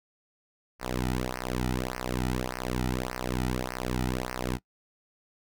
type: tone with flanger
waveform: sawtooth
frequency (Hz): 62.6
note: B1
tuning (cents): +24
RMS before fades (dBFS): -31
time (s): 0.79-4.59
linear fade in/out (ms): 50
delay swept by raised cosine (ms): 0.27 to 1.87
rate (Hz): 1.7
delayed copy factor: -0.95
effects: noise-tail reverb RT60 0.1 s tail -22 dB re dry